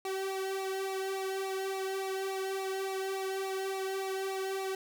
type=tone with flanger; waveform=sawtooth; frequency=384.4 Hz; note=G4; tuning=34 cents flat; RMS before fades=-35 dBFS; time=0.05-4.75 s; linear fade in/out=2 ms; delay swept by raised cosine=0.6 to 1.8 ms; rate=3.5 Hz; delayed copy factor=-0.85; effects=none